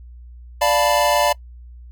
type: chord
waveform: square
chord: B half-diminished seventh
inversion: first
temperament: equal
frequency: 587.3 / 698.5 / 880 / 987.8 Hz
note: D5 / F5 / A5 / B5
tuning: 0 / 0 / 0 / 0 cents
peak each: -19 / -22 / -22 / -22 dBFS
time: 0.61-1.33 s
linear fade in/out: 10 ms
effects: noise-tail reverb RT60 0.1 s tail -23 dB re dry + added 60 Hz sine -37 dBFS peak until 1.91 s